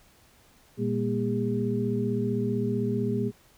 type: tone cluster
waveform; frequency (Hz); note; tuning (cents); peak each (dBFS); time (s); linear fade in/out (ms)
sine; 119 / 203.6 / 239.2 / 405.5; A#2 / G#3 / A#3 / G#4; +36 / -34 / +45 / -41; -30; 0.77-3.32; 50
effects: pink hiss -59 dBFS RMS until 3.57 s